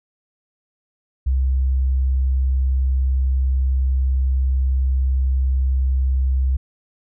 sine tone, 65.5 Hz, C2, 2 cents sharp, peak -15 dBFS, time 1.26-6.57 s, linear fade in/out 10 ms, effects none

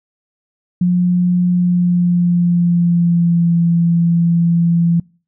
sine tone with pitch glide, 178.2 to 169.56 Hz, F3 to E3, +35 to +49 cents, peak -10 dBFS, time 0.81-5 s, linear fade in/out 5 ms, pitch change -86 cents, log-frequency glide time 1.5-3.55 s, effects noise-tail reverb RT60 0.4 s tail -26 dB re dry

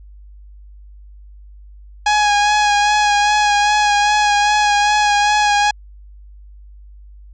sawtooth tone with vibrato, 830.6 Hz, G#5, in tune, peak -8 dBFS, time 2.06-5.71 s, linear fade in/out 5 ms, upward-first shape sine, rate 2.5 Hz, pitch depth 23 cents each way, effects added 50 Hz sine -37 dBFS peak until 7.33 s + resampled to 16000 Hz

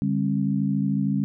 sine tone cluster, 146.1 / 199.5 / 268 Hz, D3 / G3 / C4, -9 / +31 / +42 cents, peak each -26 / -23 / -27 dBFS, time 0.02-1.24 s, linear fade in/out 0 ms, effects none

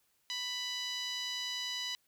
10% pulse tone with band-pass filter, 990 Hz, B5, 4 cents sharp, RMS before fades -38 dBFS, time 0.3-1.95 s, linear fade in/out 0 ms, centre 3700 Hz, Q 1.2, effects white hiss -74 dBFS RMS until 2.07 s

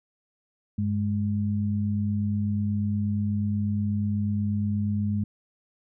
sine tone pair together, 99.42 / 207.7 Hz, G2 / G#3, +25 / 0 cents, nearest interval octave + minor second, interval 1275 cents, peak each -26 dBFS, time 0.78-5.24 s, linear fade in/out 5 ms, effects none

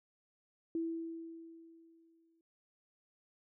sine tone with exponential decay, 329.6 Hz, E4, in tune, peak -32 dBFS, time 0.75-2.41 s, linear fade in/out 2 ms, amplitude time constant 360 ms, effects none

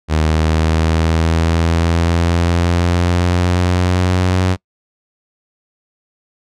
sawtooth linear sweep, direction up, 77.9 to 92.5 Hz, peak -8 dBFS, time 0.08-4.57 s, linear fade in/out 50 ms, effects noise-tail reverb RT60 0.1 s tail -25 dB re dry + low-pass 7000 Hz 12 dB/octave

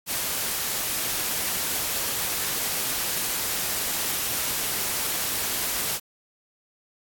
white noise, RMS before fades -27 dBFS, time 0.06-6 s, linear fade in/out 50 ms, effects AAC 64 kbps

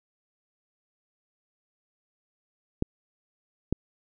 clicks, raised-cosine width 3 ms, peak -11 dBFS, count 2, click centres 2.824 / 3.726 s, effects none

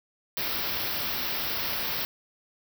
white band-stop noise, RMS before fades -30 dBFS, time 0.37-2.05 s, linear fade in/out 0 ms, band 5600 to 13000 Hz, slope 96 dB/octave, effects none

